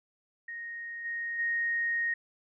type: tone with level steps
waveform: sine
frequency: 1864.7 Hz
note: A#6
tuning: in tune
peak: -37 / -32 / -27 dBFS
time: 0.48-2.14 s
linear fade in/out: 5 ms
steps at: 1.04 / 1.38 s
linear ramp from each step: 20 ms
effects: none